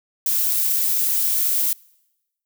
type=noise; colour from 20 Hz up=violet; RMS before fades=-20 dBFS; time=0.26-1.73 s; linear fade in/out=2 ms; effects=noise-tail reverb RT60 1.0 s tail -26 dB re dry